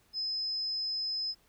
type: tone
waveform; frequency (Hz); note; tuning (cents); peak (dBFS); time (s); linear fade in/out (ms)
sine; 5100; D#8; +42; -31; 0.13-1.35; 50
effects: pink hiss -67 dBFS RMS until 1.48 s